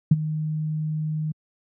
sine tone with ADSR envelope, 154.8 Hz, D#3, 9 cents flat, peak -8 dBFS, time 0.11-1.32 s, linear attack 5 ms, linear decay 33 ms, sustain -15 dB, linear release 8 ms, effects high-pass 100 Hz 12 dB/octave

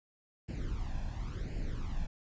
brown noise with flanger, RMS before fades -36 dBFS, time 0.48-2.07 s, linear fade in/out 10 ms, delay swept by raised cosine 0.41 to 1.22 ms, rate 0.93 Hz, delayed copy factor +0.75, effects resampled to 16000 Hz

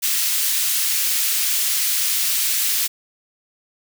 white high-pass noise, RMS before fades -20 dBFS, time 0.02-2.88 s, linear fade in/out 20 ms, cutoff 2300 Hz, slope 12 dB/octave, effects none

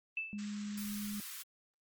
sine tone with exponential decay, 2637 Hz, E7, in tune, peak -32 dBFS, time 0.17-0.52 s, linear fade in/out 2 ms, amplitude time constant 76 ms
sine tone, 206.8 Hz, G#3, 7 cents flat, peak -38 dBFS, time 0.33-1.2 s, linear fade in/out 0 ms
white high-pass noise, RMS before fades -46 dBFS, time 0.38-1.43 s, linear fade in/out 10 ms, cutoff 1100 Hz, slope 48 dB/octave
effects Opus 24 kbps

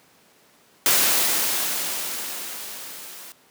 white noise with level ramp, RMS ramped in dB -17 to -41 dBFS, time 0.86-3.32 s, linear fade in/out 0 ms, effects pink hiss -56 dBFS RMS until 3.5 s + high-pass 200 Hz 12 dB/octave

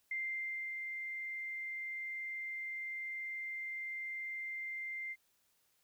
sine tone with ADSR envelope, 2093 Hz, C7, in tune, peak -35 dBFS, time 0.11-5.16 s, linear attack 4 ms, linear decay 620 ms, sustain -4 dB, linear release 44 ms, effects white hiss -75 dBFS RMS until 5.83 s

